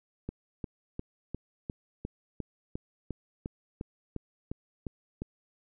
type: click train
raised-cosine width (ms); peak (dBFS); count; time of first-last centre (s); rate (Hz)
3; -22; 15; 0.29-5.22; 2.84
effects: none